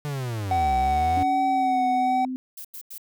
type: linear two-way sweep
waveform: 45% pulse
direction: down then up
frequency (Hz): 150 to 62.1 to 89.4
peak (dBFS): -27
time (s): 0.05-1.23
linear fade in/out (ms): 0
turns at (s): 0.76
type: tone with vibrato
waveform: triangle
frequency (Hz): 752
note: F#5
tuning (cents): +28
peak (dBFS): -18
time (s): 0.51-2.25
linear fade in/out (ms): 2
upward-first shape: sine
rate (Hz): 1.3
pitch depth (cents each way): 21
type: tone with pitch glide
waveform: sine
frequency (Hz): 280.6 to 257.3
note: C#4 to C4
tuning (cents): +21 to -29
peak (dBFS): -27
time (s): 1.17-2.36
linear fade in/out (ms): 0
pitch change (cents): -150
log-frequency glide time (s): 1.38-1.87
type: noise bursts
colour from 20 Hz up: violet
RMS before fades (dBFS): -38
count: 3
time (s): 2.57-2.981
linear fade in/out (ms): 5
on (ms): 77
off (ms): 90
effects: none